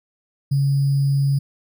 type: tone with sample-and-hold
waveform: sine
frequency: 139.2 Hz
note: C#3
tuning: 8 cents sharp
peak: -15 dBFS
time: 0.51-1.39 s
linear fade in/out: 10 ms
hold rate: 4900 Hz
effects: none